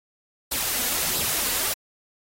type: noise with flanger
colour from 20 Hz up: white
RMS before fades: -25 dBFS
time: 0.51-1.74 s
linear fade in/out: 10 ms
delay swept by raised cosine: 0.22 to 4.12 ms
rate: 1.5 Hz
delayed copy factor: +0.5
effects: AAC 48 kbps